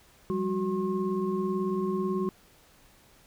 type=tone cluster; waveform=sine; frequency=179.6 / 197.8 / 371.4 / 1073 Hz; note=F3 / G3 / F#4 / C6; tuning=+49 / +16 / +7 / +43 cents; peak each=-37 / -30 / -29 / -37 dBFS; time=0.3-2.29 s; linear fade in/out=0 ms; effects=pink hiss -59 dBFS RMS until 3.26 s